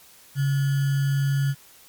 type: tone with sample-and-hold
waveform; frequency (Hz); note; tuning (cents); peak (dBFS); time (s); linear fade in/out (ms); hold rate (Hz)
sine; 138.59; C#3; 0; -19; 0.35-1.55; 50; 1575
effects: white hiss -51 dBFS RMS until 1.88 s + MP3 96 kbps